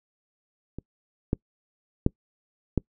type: clicks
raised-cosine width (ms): 3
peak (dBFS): -22 / -10 / -6 / -9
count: 4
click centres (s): 0.786 / 1.331 / 2.064 / 2.777
effects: noise-tail reverb RT60 0.1 s tail -26 dB re dry